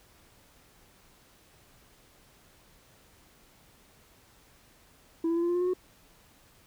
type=tone with pitch steps; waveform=sine; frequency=329.6 / 334.6 / 339.7 / 344.8 / 350 / 355.3 / 360.7 / 366.1 Hz; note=E4 / E4 / F4 / F4 / F4 / F4 / F#4 / F#4; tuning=0 / +26 / -48 / -22 / +4 / +30 / -44 / -18 cents; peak=-22 dBFS; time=5.24-5.736 s; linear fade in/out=5 ms; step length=62 ms; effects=tanh soft clip ceiling -24 dBFS + pink hiss -60 dBFS RMS until 6.66 s